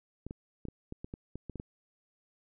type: clicks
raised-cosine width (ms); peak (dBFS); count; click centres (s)
3; -27; 11; 0.266 / 0.309 / 0.653 / 0.685 / 0.924 / 1.045 / 1.139 / 1.356 / 1.497 / 1.557 / 1.599
effects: none